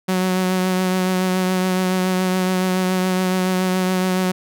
sawtooth tone with vibrato, 185 Hz, F#3, in tune, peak -13 dBFS, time 0.08-4.32 s, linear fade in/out 10 ms, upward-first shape triangle, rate 7.1 Hz, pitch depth 22 cents each way, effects none

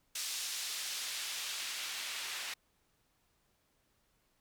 white noise with band-pass filter sweep, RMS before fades -40 dBFS, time 0.15-2.54 s, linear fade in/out 5 ms, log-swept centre 4900 to 2400 Hz, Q 0.83, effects pink hiss -75 dBFS RMS until 4.4 s

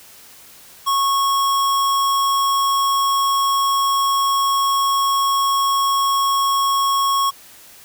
square tone, 1100 Hz, C#6, 14 cents flat, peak -16 dBFS, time 0.86-7.31 s, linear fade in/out 20 ms, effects white hiss -44 dBFS RMS until 7.84 s

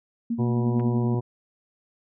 sine tone with tremolo, 233.1 Hz, A#3, in tune, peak -22 dBFS, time 0.3-1.15 s, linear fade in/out 5 ms, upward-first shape sine, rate 11 Hz, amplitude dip 65%
harmonic tone, 121.2 Hz, B2, 32 cents flat, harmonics 1 / 2 / 3 / 4 / 5 / 6 / 7 / 8, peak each -23 / -33 / -30 / -38 / -43 / -41 / -45 / -39 dBFS, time 0.38-1.21 s, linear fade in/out 20 ms
clicks, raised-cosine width 0.5 ms, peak -28 / -33 dBFS, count 2, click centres 0.797 / 0.804 s
effects none

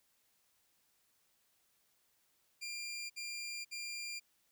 20% pulse tone bursts, 2390 Hz, D7, 30 cents sharp, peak -36 dBFS, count 3, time 2.61-4.2 s, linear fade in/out 20 ms, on 490 ms, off 60 ms, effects white hiss -75 dBFS RMS until 4.51 s

